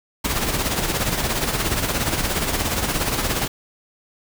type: noise with tremolo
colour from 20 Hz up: pink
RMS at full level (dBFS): -20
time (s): 0.24-3.48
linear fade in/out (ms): 10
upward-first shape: sine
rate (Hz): 17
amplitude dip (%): 55
effects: none